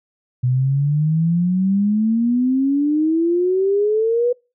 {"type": "exponential sweep", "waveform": "sine", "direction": "up", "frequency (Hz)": [123.47, 493.9], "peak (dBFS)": -14, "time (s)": [0.43, 4.33], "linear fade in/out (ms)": 10, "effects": ["noise-tail reverb RT60 0.3 s tail -26 dB re dry"]}